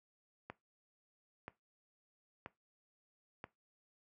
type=click train; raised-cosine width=0.5 ms; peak=-29 dBFS; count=4; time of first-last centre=0.5-3.441 s; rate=1.02 Hz; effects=noise-tail reverb RT60 0.2 s tail -19 dB re dry + high-pass 80 Hz 12 dB/octave